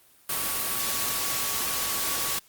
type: tone in noise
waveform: sine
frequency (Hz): 1128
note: C#6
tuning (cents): +30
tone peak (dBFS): -39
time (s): 0.29-2.39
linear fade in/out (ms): 5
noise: white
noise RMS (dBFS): -28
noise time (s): 0.29-2.39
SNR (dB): -14
effects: white hiss -58 dBFS RMS until 2.48 s + Opus 32 kbps